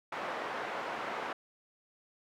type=band-pass noise; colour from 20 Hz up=pink; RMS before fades=-38 dBFS; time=0.12-1.33 s; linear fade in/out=5 ms; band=530 to 1700 Hz; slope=12 dB/octave; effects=none